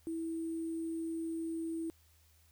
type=tone with sample-and-hold; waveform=sine; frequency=327.4 Hz; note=E4; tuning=12 cents flat; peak=-35 dBFS; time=0.07-1.9 s; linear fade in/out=0 ms; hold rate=8820 Hz; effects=added 79 Hz sine -65 dBFS peak until 2.51 s + white hiss -69 dBFS RMS until 2.51 s